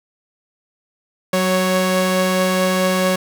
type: tone pair together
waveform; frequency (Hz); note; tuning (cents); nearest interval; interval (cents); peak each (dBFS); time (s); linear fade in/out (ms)
sawtooth; 186.2 / 554; F#3 / C#5; +11 / -1; octave + perfect fifth; 1888; -14; 1.33-3.16; 5
effects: none